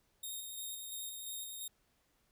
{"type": "tone with tremolo", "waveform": "10% pulse", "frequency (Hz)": 3710, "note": "A#7", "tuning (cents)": -9, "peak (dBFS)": -33, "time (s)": [0.23, 1.68], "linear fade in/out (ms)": 5, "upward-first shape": "square", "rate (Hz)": 2.9, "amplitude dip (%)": 30, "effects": ["pink hiss -75 dBFS RMS until 2.31 s"]}